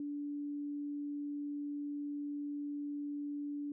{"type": "tone", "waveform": "sine", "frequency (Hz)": 289.8, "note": "D4", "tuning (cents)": -23, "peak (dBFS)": -37, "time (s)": [0, 3.72], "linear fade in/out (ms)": 2, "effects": []}